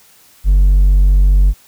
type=tone with hard clipping; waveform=sine; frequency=47.44 Hz; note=F#1; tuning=44 cents sharp; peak=-7 dBFS; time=0.44-1.54 s; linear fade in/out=50 ms; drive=2 dB; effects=white hiss -47 dBFS RMS until 1.67 s